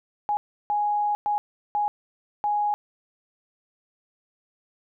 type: tone bursts at uneven times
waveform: sine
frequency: 830.6 Hz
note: G#5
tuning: in tune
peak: -21 dBFS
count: 5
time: 0.29-0.37 / 0.7-1.15 / 1.26-1.38 / 1.75-1.88 / 2.44-2.74 s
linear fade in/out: 0 ms
effects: none